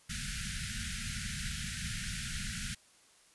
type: band-stop noise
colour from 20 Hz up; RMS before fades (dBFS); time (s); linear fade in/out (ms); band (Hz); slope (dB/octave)
pink; -38; 0.09-2.75; 10; 230 to 1400; 96
effects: white hiss -63 dBFS RMS until 3.34 s + resampled to 24000 Hz